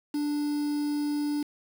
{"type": "tone with quantisation", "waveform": "triangle", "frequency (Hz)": 293.7, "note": "D4", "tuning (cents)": 0, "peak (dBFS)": -24, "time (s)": [0.14, 1.43], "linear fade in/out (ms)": 5, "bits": 7, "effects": []}